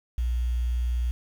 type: tone with quantisation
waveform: sine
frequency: 60.2 Hz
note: B1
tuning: 44 cents flat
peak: -23 dBFS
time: 0.18-1.11 s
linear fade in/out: 0 ms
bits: 8
effects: none